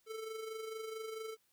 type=tone with amplitude modulation; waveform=square; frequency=441.7 Hz; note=A4; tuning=7 cents sharp; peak=-40 dBFS; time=0.06-1.37 s; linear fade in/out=50 ms; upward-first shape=sine; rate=24.5 Hz; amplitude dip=50%; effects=white hiss -75 dBFS RMS until 1.52 s